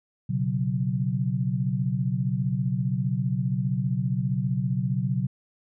sine chord, B suspended second, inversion none, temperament equal, 123.47 / 138.59 / 185 Hz, B2 / C#3 / F#3, 0 / 0 / 0 cents, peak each -27 / -27 / -28 dBFS, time 0.29-5.27 s, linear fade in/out 10 ms, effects none

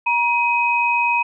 sine tone pair together, 951.6 / 2520 Hz, A#5 / D#7, +35 / +21 cents, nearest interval octave + perfect fourth, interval 1686 cents, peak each -18 dBFS, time 0.06-1.23 s, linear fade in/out 10 ms, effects none

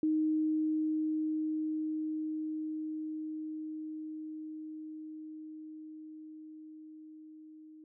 sine tone with level ramp, 311.1 Hz, D#4, in tune, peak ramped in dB -26 to -50 dBFS, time 0.03-7.84 s, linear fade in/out 2 ms, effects none

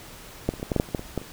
clicks, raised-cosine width 2 ms, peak -8 / -23 / -27 / -16 / -10 / -9 / -6 / -29 / -10 / -20 / -12 / -26 dBFS, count 12, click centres 0.49 / 0.538 / 0.598 / 0.629 / 0.718 / 0.763 / 0.799 / 0.888 / 0.948 / 0.994 / 1.177 / 1.216 s, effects pink hiss -44 dBFS RMS until 1.32 s

